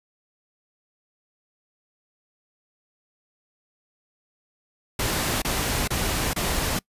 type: noise bursts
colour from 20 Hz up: pink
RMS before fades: -25 dBFS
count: 4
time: 4.99-6.791 s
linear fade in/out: 5 ms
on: 430 ms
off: 27 ms
effects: noise-tail reverb RT60 0.1 s tail -25 dB re dry + resampled to 32000 Hz